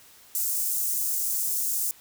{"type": "high-pass noise", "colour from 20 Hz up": "white", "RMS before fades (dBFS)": -27, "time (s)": [0.35, 1.91], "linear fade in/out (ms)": 0, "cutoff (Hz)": 6700, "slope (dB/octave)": 24, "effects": ["white hiss -53 dBFS RMS until 2 s"]}